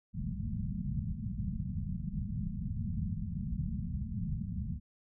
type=low-pass noise; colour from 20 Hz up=white; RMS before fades=-36 dBFS; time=0.13-4.8 s; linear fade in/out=50 ms; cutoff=220 Hz; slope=96 dB/octave; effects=none